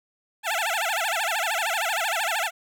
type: tone with vibrato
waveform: 15% pulse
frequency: 767 Hz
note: G5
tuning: 38 cents flat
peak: -17 dBFS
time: 0.43-2.51 s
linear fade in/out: 50 ms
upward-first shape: sine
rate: 13 Hz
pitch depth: 280 cents each way
effects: none